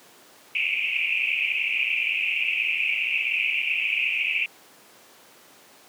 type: band-pass noise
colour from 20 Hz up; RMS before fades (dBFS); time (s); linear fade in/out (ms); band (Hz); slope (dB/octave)
white; -25; 0.55-4.46; 2; 2300 to 2700; 96
effects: pink hiss -51 dBFS RMS until 5.88 s + high-pass 300 Hz 12 dB/octave